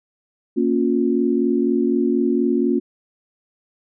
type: chord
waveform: sine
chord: Bb minor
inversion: none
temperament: equal with one note detuned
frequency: 233.1 / 277.2 / 356.4 Hz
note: Bb3 / Db4 / F4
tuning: 0 / 0 / +35 cents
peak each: -20 dBFS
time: 0.56-2.8 s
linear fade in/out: 20 ms
effects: none